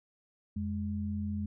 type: tone pair together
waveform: sine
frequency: 87.31 / 207.7 Hz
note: F2 / G#3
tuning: 0 / 0 cents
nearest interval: octave + minor third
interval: 1500 cents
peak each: -35 / -34 dBFS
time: 0.56-1.46 s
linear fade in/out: 5 ms
effects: none